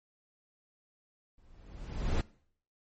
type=noise with exponential growth; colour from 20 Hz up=brown; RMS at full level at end=-24 dBFS; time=1.38-2.21 s; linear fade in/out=2 ms; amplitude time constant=180 ms; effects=noise-tail reverb RT60 0.6 s tail -22 dB re dry + MP3 32 kbps